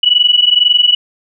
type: tone pair together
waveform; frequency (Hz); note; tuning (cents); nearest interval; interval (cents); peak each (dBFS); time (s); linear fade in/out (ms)
sine; 2933 / 2955; F#7 / F#7; -16 / -3; unison; 13; -10; 0.03-0.95; 5
effects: none